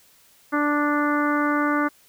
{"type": "harmonic tone", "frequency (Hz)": 293.7, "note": "D4", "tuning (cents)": 0, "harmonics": [1, 2, 3, 4, 5, 6, 7], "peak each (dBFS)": [-22, -29, -31, -25, -27, -34, -35], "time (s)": [0.52, 1.89], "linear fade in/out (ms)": 20, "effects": ["white hiss -56 dBFS RMS until 2.08 s"]}